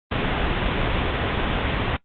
pink low-pass noise, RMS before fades -23 dBFS, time 0.11-1.97 s, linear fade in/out 10 ms, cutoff 3600 Hz, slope 96 dB/octave, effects noise-tail reverb RT60 0.1 s tail -20 dB re dry + Opus 24 kbps

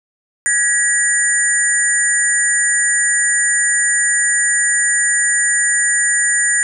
sine tone cluster, 1668 / 1920 / 7030 / 8810 Hz, G#6 / B6 / A8 / C#9, +7 / -49 / -2 / -12 cents, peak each -18 dBFS, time 0.46-6.63 s, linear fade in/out 0 ms, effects none

